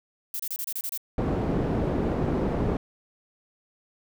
violet noise bursts, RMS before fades -31 dBFS, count 8, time 0.34-0.976 s, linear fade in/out 2 ms, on 55 ms, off 28 ms
white low-pass noise, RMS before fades -26 dBFS, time 1.18-2.77 s, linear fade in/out 2 ms, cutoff 370 Hz, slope 12 dB/octave
effects none

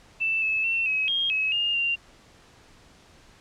sine tone with pitch steps, 2653 / 2603 / 2698 / 2555 / 3237 / 2567 / 2827 / 2776 Hz, E7 / E7 / E7 / D#7 / G#7 / E7 / F7 / F7, +10 / -22 / +40 / +45 / -45 / -47 / +20 / -11 cents, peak -22 dBFS, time 0.2-1.96 s, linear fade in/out 20 ms, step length 220 ms, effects pink hiss -54 dBFS RMS until 3.4 s + low-pass 7000 Hz 12 dB/octave

